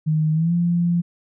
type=tone with pitch glide; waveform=sine; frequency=155.56 to 172.6 Hz; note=D#3 to F3; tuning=0 to -20 cents; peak=-16 dBFS; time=0.06-1.02 s; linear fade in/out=20 ms; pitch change=+180 cents; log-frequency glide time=0.33-0.53 s; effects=none